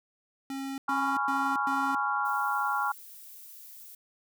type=tone bursts; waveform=square; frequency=271.1 Hz; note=C#4; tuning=38 cents flat; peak=-34 dBFS; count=4; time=0.5-1.95 s; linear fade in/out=2 ms; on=280 ms; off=110 ms
type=chord; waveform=sine; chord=C# dominant seventh; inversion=second; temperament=just; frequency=831.5 / 997.9 / 1108.7 / 1385.9 Hz; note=G#5 / B5 / C#6 / E#6; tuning=+2 / +18 / 0 / -14 cents; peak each=-31 / -35 / -32 / -30 dBFS; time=0.88-2.92 s; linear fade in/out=5 ms
type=noise; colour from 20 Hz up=violet; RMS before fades=-48 dBFS; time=2.25-3.95 s; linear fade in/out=5 ms
effects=none